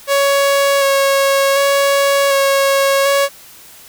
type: tone with vibrato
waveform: sawtooth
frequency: 554 Hz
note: C#5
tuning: 1 cent flat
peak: -7 dBFS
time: 0.07-3.29 s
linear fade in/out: 50 ms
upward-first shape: square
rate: 0.67 Hz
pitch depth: 13 cents each way
effects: white hiss -40 dBFS RMS until 3.88 s